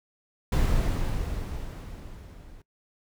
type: noise with level ramp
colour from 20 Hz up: brown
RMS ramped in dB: -21 to -48 dBFS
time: 0.52-2.62 s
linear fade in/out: 5 ms
effects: noise-tail reverb RT60 0.1 s tail -22 dB re dry